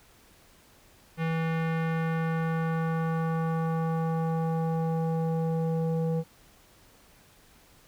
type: tone with low-pass filter sweep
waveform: square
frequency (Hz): 162.9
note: E3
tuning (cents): -20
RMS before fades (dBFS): -28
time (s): 1.17-6.24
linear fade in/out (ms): 50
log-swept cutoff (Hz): 2300 to 540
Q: 1.7
effects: pink hiss -58 dBFS RMS until 7.87 s